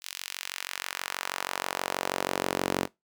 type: tone with high-pass filter sweep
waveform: sawtooth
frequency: 46.25 Hz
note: F#1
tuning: in tune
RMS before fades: -33 dBFS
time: 0.01-2.88 s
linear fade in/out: 50 ms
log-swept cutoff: 3500 to 280 Hz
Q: 0.93
effects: noise-tail reverb RT60 0.2 s tail -22 dB re dry